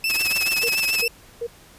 30% pulse tone with vibrato, 2611 Hz, E7, 17 cents flat, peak -17 dBFS, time 0.04-1.08 s, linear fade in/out 2 ms, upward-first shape triangle, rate 7 Hz, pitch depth 52 cents each way
white noise with tremolo, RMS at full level -25 dBFS, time 0.09-1.03 s, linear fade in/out 10 ms, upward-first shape sine, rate 19 Hz, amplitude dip 90%
sine tone bursts, 470.3 Hz, A#4, 15 cents sharp, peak -24 dBFS, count 3, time 0.63-1.47 s, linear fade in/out 10 ms, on 60 ms, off 330 ms
effects pink hiss -49 dBFS RMS until 1.78 s + resampled to 32000 Hz

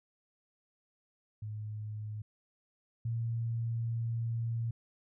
sine tone pair in turn, 106.8 / 115.46 Hz, G#2 / A#2, +49 / -16 cents, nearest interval minor second, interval 135 cents, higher second, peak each -37 / -31 dBFS, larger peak second, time 1.42-2.22 / 3.05-4.71 s, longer second, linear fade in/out 5 ms, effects none

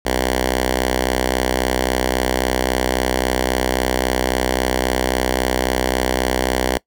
5% pulse tone with notch filter, 63.7 Hz, C2, 46 cents flat, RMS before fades -19 dBFS, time 0.05-6.78 s, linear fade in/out 10 ms, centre 140 Hz, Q 0.68, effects noise-tail reverb RT60 0.1 s tail -22 dB re dry

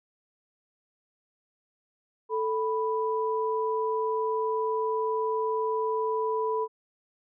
sine tone pair together, 440 / 987.8 Hz, A4 / B5, 0 / 0 cents, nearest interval octave + major second, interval 1400 cents, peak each -27 / -29 dBFS, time 2.29-6.68 s, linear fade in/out 50 ms, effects none

